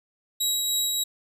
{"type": "tone with tremolo", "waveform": "20% pulse", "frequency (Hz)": 3856, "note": "B7", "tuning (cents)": -42, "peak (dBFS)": -16, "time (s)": [0.4, 1.04], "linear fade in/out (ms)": 10, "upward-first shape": "triangle", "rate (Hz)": 3.3, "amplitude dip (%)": 30, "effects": []}